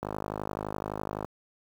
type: click train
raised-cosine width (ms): 1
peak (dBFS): -18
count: 64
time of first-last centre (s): 0.03-1.246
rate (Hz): 51.8
effects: high-pass 60 Hz 12 dB/octave + 8-bit